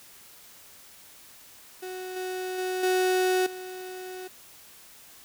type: tone with level steps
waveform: 35% pulse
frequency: 370 Hz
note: F#4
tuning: in tune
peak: -33 / -29 / -26 / -20 / -35 dBFS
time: 1.82-4.28 s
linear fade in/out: 10 ms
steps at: 2.16 / 2.58 / 2.83 / 3.46 s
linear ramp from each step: 5 ms
effects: white hiss -51 dBFS RMS until 5.24 s